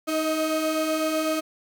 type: tone pair together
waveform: 35% pulse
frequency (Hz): 312.5 / 633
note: D#4 / D#5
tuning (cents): +8 / +30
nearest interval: octave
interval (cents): 1222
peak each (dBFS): -24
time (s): 0.07-1.41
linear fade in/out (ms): 20
effects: 9-bit